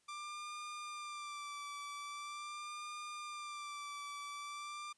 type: tone with vibrato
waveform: sawtooth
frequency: 1181 Hz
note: D6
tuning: 9 cents sharp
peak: -40 dBFS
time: 0.08-4.93 s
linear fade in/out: 10 ms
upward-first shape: sine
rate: 0.43 Hz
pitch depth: 37 cents each way
effects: white hiss -75 dBFS RMS until 4.97 s + resampled to 22050 Hz